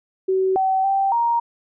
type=tone with pitch steps; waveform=sine; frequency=378.6 / 763 / 781 / 937 Hz; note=F#4 / G5 / G5 / A#5; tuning=+40 / -47 / -7 / +9 cents; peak=-16 dBFS; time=0.28-1.4 s; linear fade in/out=10 ms; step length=280 ms; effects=none